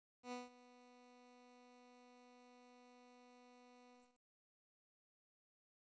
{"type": "tone with ADSR envelope", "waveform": "15% pulse", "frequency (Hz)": 246.9, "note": "B3", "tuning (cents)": 0, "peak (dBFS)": -38, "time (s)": [0.23, 4.19], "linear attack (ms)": 91, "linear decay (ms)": 170, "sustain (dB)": -19, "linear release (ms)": 280, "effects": ["resampled to 16000 Hz", "13-bit"]}